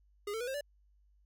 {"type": "tone with pitch steps", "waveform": "square", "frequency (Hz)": [409.9, 447, 487.5, 531.6, 579.7], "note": ["G#4", "A4", "B4", "C5", "D5"], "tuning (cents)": [-23, 27, -23, 27, -23], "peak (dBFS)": -36, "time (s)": [0.27, 0.61], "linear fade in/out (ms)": 5, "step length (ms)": 68, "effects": ["added 50 Hz sine -64 dBFS peak until 1.25 s"]}